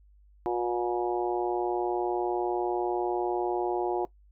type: harmonic tone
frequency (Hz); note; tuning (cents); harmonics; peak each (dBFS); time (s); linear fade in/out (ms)
120; B2; -49; 3 / 4 / 5 / 6 / 7 / 8; -28 / -37 / -40 / -33 / -34 / -39; 0.46-4.05; 0
effects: noise-tail reverb RT60 0.1 s tail -19 dB re dry + added 50 Hz sine -55 dBFS peak until 4.31 s